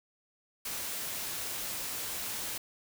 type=noise; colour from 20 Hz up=white; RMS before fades=-37 dBFS; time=0.65-2.58 s; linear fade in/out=5 ms; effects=none